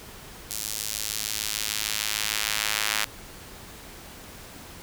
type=tone with high-pass filter sweep; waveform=square; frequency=53.3 Hz; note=G#1; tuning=46 cents sharp; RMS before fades=-29 dBFS; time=0.5-3.05 s; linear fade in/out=10 ms; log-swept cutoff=6400 to 1800 Hz; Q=0.77; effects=pink hiss -44 dBFS RMS until 4.82 s